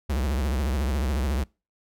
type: tone with vibrato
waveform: square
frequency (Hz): 68.1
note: C#2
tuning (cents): -30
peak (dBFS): -24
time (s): 0.09-1.44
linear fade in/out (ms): 10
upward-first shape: triangle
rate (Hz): 14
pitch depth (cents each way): 250
effects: noise-tail reverb RT60 0.3 s tail -26 dB re dry